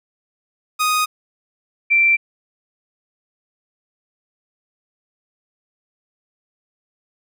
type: tone pair in turn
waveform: sawtooth / sine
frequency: 1244.5 / 2349 Hz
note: D#6 / D7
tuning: 0 / 0 cents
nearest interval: major seventh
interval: 1100 cents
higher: second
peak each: -12 / -11 dBFS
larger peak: second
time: 0.79-1.06 / 1.9-2.17 s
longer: neither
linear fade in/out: 20 ms
effects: none

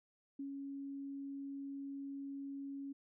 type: tone with ADSR envelope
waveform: sine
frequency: 277.1 Hz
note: C#4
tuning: 1 cent flat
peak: -40 dBFS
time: 0.39-2.93 s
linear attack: 6 ms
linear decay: 110 ms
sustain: -2 dB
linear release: 12 ms
effects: none

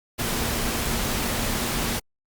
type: tone in noise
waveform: sine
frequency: 233.1 Hz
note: A#3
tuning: in tune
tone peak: -34 dBFS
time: 0.18-2 s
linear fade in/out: 20 ms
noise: pink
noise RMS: -26 dBFS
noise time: 0.18-2 s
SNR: -11 dB
effects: Opus 48 kbps

